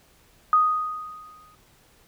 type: tone with exponential decay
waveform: sine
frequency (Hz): 1244.5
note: D#6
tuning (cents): 0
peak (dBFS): -13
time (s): 0.53-1.55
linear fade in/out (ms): 1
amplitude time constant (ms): 220
effects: pink hiss -58 dBFS RMS until 2.07 s